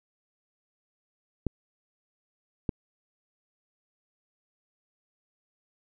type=clicks; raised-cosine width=3 ms; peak=-14 dBFS; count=2; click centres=1.467 / 2.692 s; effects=none